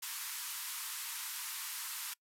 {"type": "band-pass noise", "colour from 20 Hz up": "white", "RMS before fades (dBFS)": -42, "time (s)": [0.02, 2.14], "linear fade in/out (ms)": 10, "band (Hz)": [890, 15000], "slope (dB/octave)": 96, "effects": ["noise-tail reverb RT60 0.1 s tail -24 dB re dry"]}